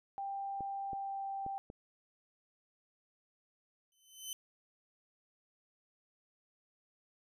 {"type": "tone with pitch glide", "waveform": "sine", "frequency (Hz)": [790, 784.5], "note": ["G5", "G5"], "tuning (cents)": [13, 1], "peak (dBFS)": -37, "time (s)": [0.18, 1.58], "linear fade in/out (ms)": 0, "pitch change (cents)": -12, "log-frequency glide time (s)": [0.68, 1.28]}
{"type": "clicks", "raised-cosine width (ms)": 2, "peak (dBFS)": -33, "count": 4, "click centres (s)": [0.607, 0.932, 1.464, 1.701]}
{"type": "tone with exponential growth", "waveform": "15% pulse", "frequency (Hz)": 3049, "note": "G7", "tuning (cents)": -49, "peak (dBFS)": -30, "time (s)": [3.92, 4.33], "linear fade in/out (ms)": 1, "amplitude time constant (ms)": 89}
{"effects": []}